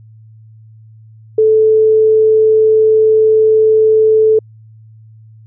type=tone; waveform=sine; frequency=436.7 Hz; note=A4; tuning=13 cents flat; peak=-6 dBFS; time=1.38-4.39 s; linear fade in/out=5 ms; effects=added 110 Hz sine -37 dBFS peak until 5.46 s